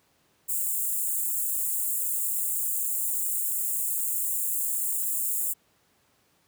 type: high-pass noise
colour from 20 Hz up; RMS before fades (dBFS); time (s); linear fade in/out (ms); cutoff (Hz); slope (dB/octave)
white; -28; 0.48-5.54; 20; 7100; 96
effects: pink hiss -66 dBFS RMS until 6.47 s + high-pass 100 Hz 12 dB/octave